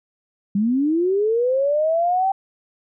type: linear sweep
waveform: sine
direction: up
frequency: 192.7 to 784 Hz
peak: -16 dBFS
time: 0.55-2.32 s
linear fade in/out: 5 ms
effects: none